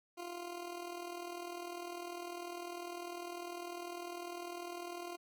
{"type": "tone with amplitude modulation", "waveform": "20% pulse", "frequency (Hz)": 349.2, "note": "F4", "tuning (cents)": 0, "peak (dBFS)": -35, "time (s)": [0.17, 5.17], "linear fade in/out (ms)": 20, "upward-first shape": "sine", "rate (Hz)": 40, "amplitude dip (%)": 60, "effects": []}